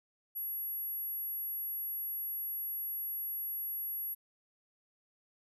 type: tone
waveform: sine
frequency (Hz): 11450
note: F9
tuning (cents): +42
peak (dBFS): -35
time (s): 0.35-4.15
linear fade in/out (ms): 20
effects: none